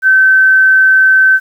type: tone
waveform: sine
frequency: 1538 Hz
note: G6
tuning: 33 cents flat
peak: -4 dBFS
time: 0.02-1.4 s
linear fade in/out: 50 ms
effects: 7-bit